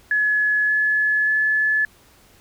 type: tone with pitch steps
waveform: sine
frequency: 1700 / 1711.8 / 1723.7 Hz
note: G#6 / A6 / A6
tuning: +40 / -48 / -36 cents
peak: -16 dBFS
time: 0.11-1.85 s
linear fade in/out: 2 ms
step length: 580 ms
effects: pink hiss -53 dBFS RMS until 2.4 s